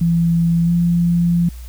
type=tone with pitch glide; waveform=sine; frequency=168.4 to 172.04 Hz; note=E3 to F3; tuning=+37 to -26 cents; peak=-12 dBFS; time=0.01-1.49 s; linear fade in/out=5 ms; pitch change=+37 cents; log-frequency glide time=0.65-0.7 s; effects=added 60 Hz sine -30 dBFS peak until 1.68 s + white hiss -46 dBFS RMS until 1.68 s